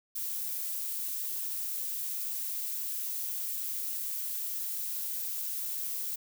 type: noise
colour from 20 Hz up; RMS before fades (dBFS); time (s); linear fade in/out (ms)
violet; -35; 0.15-6.16; 10
effects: none